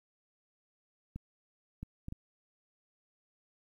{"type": "clicks", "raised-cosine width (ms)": 5, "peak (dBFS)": -28, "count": 4, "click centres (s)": [1.16, 1.83, 2.084, 2.124], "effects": ["11-bit"]}